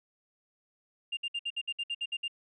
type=tone bursts; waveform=sine; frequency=2800 Hz; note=F7; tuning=4 cents sharp; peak=-29 dBFS; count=11; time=1.12-2.281 s; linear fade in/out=10 ms; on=51 ms; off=60 ms; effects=tanh soft clip ceiling -28 dBFS